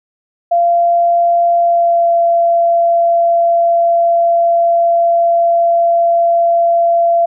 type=tone with pitch glide; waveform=sine; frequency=688 to 681.3 Hz; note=F5 to F5; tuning=-26 to -43 cents; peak=-8 dBFS; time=0.51-7.26 s; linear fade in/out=10 ms; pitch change=-17 cents; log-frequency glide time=1.58-2.13 s; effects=none